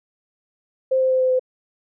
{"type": "tone with pitch steps", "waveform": "sine", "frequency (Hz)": [523.3, 520.3, 517.3, 514.3, 511.3], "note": ["C5", "C5", "C5", "C5", "C5"], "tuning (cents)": [0, -10, -20, -30, -40], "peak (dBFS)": -15, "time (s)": [0.91, 1.395], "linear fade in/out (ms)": 10, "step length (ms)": 97, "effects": []}